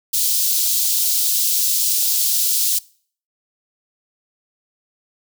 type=high-pass noise; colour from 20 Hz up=white; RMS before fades=-18 dBFS; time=0.13-2.79 s; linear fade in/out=10 ms; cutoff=3800 Hz; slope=24 dB/octave; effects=noise-tail reverb RT60 0.5 s tail -23 dB re dry